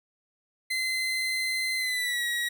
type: tone with pitch glide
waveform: 30% pulse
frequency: 2059 to 1910.1 Hz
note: C7 to A#6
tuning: -28 to +42 cents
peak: -24 dBFS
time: 0.7-2.49 s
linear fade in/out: 10 ms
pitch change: -130 cents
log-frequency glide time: 1.77-2.25 s
effects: none